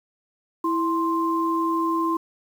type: tone pair together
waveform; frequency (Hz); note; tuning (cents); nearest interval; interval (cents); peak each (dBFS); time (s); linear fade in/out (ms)
sine; 329.6 / 1048; E4 / C6; 0 / +2; octave + minor sixth; 2002; -23; 0.64-2.17; 5
effects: 8-bit